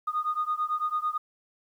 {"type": "beating tone pair", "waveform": "sine", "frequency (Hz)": [1228, 1237], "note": ["D#6", "D#6"], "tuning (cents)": [-23, -10], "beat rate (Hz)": 9, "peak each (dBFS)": [-28, -29], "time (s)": [0.07, 1.18], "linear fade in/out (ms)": 10, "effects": ["tanh soft clip ceiling -19 dBFS", "10-bit"]}